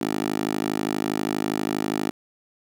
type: tone with high-pass filter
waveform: 10% pulse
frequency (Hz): 52.4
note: G#1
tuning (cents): +16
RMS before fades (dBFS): -26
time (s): 0.01-2.11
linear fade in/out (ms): 5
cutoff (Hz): 290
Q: 1.7
effects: none